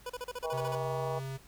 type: tone bursts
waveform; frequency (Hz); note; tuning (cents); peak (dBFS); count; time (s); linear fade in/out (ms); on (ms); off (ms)
25% pulse; 493.9; B4; 0; -32; 10; 0.06-0.754; 5; 37; 36
type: harmonic tone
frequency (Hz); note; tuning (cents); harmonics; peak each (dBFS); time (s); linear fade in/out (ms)
160; D#3; +49; 3 / 4 / 5 / 6 / 7; -36 / -38 / -40 / -42 / -43; 0.43-1.2; 20
type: tone with pitch glide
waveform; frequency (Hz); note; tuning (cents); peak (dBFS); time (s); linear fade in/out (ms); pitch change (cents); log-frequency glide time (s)
square; 130.81 to 134.18; C3 to C3; 0 to +44; -37; 0.52-1.38; 20; +44; 0.64-1.19
effects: added 50 Hz sine -58 dBFS peak until 1.47 s + pink hiss -58 dBFS RMS until 1.47 s